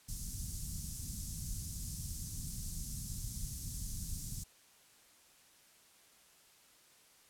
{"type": "band-stop noise", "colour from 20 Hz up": "pink", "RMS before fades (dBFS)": -41, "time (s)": [0.08, 4.44], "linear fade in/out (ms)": 10, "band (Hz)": [180, 5800], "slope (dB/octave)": 24, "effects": ["white hiss -64 dBFS RMS until 7.29 s", "low-pass 12000 Hz 12 dB/octave"]}